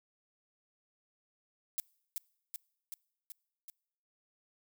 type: noise with echo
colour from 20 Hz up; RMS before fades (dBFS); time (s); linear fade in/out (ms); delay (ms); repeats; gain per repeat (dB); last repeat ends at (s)
violet; -34; 1.78-1.8; 0; 380; 5; -3; 3.7
effects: noise-tail reverb RT60 0.8 s tail -26 dB re dry